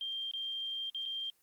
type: tone with dropouts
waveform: sine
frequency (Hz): 3178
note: G7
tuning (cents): +23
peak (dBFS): -35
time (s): 0.01-1.3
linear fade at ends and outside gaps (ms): 1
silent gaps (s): 0.312-0.336 / 0.899-0.947 / 1.055-1.059
effects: white hiss -71 dBFS RMS until 1.42 s + Opus 32 kbps